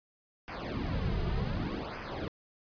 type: noise with flanger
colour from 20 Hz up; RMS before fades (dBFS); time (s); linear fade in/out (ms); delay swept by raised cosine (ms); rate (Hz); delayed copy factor
brown; -34; 0.48-2.28; 0; 0.25 to 3.75; 0.66; -0.9
effects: resampled to 11025 Hz